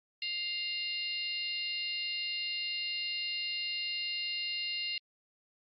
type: harmonic tone with a mistuned harmonic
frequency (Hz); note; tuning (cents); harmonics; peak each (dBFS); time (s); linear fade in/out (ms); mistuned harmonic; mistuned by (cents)
700; F5; +4; 3 / 4 / 5 / 6 / 7; -42 / -36 / -47 / -38 / -46; 0.22-4.98; 2; 5; +110
effects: Opus 24 kbps